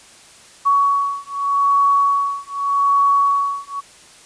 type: beating tone pair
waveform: sine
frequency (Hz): 1122 / 1122.83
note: C#6 / C#6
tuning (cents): +21 / +22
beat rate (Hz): 0.83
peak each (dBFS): -17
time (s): 0.65-3.81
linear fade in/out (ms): 20
effects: white hiss -45 dBFS RMS until 4.25 s + resampled to 22050 Hz